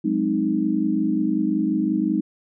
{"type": "chord", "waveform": "sine", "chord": "Ab dominant seventh", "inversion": "third", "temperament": "equal with one note detuned", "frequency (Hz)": [185, 210.6, 261.6, 311.1], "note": ["Gb3", "Ab3", "C4", "Eb4"], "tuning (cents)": [0, 24, 0, 0], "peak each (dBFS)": [-27, -24, -26, -22], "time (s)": [0.04, 2.21], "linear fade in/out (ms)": 10, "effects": []}